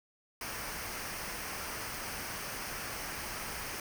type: noise with comb filter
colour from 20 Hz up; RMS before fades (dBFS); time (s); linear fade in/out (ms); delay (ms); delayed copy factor
pink; -40; 0.41-3.8; 2; 0.27; -0.55
effects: none